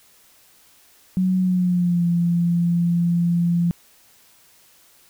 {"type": "tone with pitch glide", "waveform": "sine", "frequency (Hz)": [185.3, 171.9], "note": ["F#3", "F3"], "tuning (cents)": [3, -27], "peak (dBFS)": -16, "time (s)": [1.17, 3.71], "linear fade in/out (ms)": 0, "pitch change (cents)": -130, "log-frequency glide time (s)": [1.39, 2.05], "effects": ["white hiss -54 dBFS RMS until 5.09 s"]}